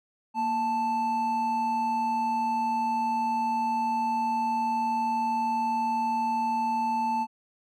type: tone pair together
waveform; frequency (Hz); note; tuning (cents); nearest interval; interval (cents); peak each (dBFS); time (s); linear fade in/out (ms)
triangle; 233.1 / 880.1; A#3 / A5; 0 / 0; octave + major seventh; 2300; -31 / -23; 0.34-7.27; 50
effects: none

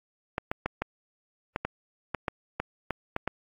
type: clicks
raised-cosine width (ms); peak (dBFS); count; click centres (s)
0.5; -13; 12; 0.381 / 0.515 / 0.66 / 0.82 / 1.561 / 1.65 / 2.147 / 2.282 / 2.6 / 2.907 / 3.164 / 3.276
effects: AAC 48 kbps

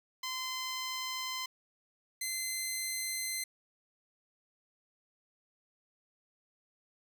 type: tone pair in turn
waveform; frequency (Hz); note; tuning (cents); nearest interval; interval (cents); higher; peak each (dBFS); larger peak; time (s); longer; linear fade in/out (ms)
10% pulse; 1032 / 2064; C6 / C7; -24 / -24; octave; 1200; second; -27 / -25; second; 0.23-1.46 / 2.21-3.44; neither; 5
effects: none

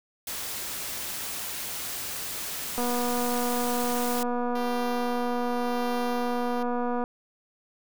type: noise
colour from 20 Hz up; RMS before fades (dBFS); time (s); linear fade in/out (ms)
white; -34; 0.27-4.23; 2
type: click train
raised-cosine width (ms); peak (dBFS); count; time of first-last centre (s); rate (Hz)
1; -17; 1036; 2.78-7.039; 243
type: tone with tremolo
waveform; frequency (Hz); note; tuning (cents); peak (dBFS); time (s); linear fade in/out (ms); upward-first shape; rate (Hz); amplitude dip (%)
5% pulse; 393.7; G4; +8; -26; 4.55-6.63; 5; sine; 0.89; 50
effects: none

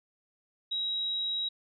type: tone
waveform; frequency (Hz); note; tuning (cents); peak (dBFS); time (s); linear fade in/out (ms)
sine; 3839; B7; -50; -29; 0.71-1.49; 10
effects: none

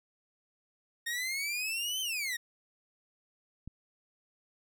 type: exponential two-way sweep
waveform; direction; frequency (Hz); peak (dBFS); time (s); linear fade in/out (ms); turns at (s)
sawtooth; up then down; 1840 to 3122 to 1840; -29; 1.06-2.37; 10; 2.01
type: click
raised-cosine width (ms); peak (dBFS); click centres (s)
5; -30; 3.676
effects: none

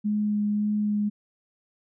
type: tone with vibrato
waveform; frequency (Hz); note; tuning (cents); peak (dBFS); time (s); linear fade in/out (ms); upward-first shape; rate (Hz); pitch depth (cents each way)
sine; 208.9; G#3; +10; -22; 0.04-1.1; 20; sine; 1.8; 10
effects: none

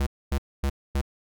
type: tone bursts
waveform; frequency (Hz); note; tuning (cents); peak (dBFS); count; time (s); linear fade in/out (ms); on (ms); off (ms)
square; 69; C#2; -7; -23; 4; 0-1.014; 5; 66; 250
effects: none

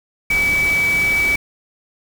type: tone in noise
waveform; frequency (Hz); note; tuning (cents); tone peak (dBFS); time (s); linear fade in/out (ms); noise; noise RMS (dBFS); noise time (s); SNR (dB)
sine; 2290; D7; -44; -14; 0.3-1.36; 5; pink; -27; 0.3-1.36; +10
effects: none

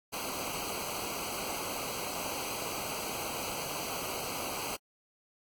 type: noise with comb filter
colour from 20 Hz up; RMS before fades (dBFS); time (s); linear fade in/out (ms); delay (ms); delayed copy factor
pink; -37; 0.12-4.77; 20; 0.56; -0.9
effects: AAC 64 kbps

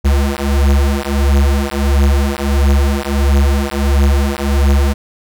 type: beating tone pair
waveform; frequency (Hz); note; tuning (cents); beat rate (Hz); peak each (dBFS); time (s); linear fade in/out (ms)
square; 69 / 70.5; C#2 / C#2; -7 / +30; 1.5; -14; 0.04-4.94; 20
effects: none

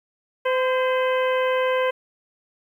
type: harmonic tone with a mistuned harmonic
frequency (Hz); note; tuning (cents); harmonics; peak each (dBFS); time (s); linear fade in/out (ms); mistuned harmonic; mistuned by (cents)
513; C5; -34; 1 / 2 / 3 / 4 / 5 / 6; -20 / -26 / -30 / -32 / -34 / -36; 0.45-1.91; 10; 3; +45
effects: 9-bit

